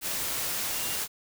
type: tone in noise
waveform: sine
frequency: 2800 Hz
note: F7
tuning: 4 cents sharp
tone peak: -41 dBFS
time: 0.7-1 s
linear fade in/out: 50 ms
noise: white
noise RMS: -31 dBFS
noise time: 0.01-1.08 s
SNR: -13 dB
effects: none